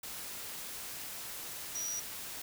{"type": "tone in noise", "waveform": "sine", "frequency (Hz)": 5800, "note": "F#8", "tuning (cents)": -35, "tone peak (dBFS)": -35, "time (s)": [1.75, 2], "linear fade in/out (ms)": 5, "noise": "white", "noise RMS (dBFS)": -43, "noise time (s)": [0.03, 2.42], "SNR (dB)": 5, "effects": []}